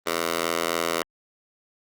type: tone with high-pass filter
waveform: 10% pulse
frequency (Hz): 83.6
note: E2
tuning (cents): +25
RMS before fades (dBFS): -26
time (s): 0.06-1.03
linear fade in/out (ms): 10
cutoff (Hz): 570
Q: 0.79
effects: Opus 24 kbps